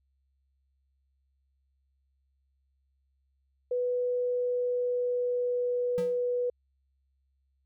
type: tone with pitch glide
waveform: sine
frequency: 493.9 to 490.8 Hz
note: B4 to B4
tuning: 0 to -11 cents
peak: -26 dBFS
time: 3.71-6.5 s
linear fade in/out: 5 ms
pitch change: -11 cents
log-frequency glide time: 3.95-5.72 s
type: tone with exponential decay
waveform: square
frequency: 180 Hz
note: F#3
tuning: 47 cents flat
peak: -32 dBFS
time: 5.98-6.21 s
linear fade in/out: 0 ms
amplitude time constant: 49 ms
effects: added 67 Hz sine -70 dBFS peak until 7.65 s